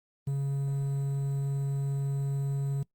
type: tone with quantisation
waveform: triangle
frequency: 138.8 Hz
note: C#3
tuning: 3 cents sharp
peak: -25 dBFS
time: 0.27-2.83 s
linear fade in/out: 5 ms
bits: 9
effects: noise-tail reverb RT60 0.1 s tail -22 dB re dry + Opus 32 kbps